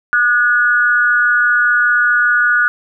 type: tone with amplitude modulation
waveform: sine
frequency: 1456 Hz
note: F#6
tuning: 28 cents flat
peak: -6 dBFS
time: 0.13-2.68 s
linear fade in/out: 0 ms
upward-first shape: sine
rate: 245 Hz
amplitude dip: 75%
effects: none